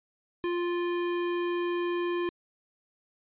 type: tone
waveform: square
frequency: 349.2 Hz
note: F4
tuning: in tune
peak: -28 dBFS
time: 0.44-2.29 s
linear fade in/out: 0 ms
effects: resampled to 8000 Hz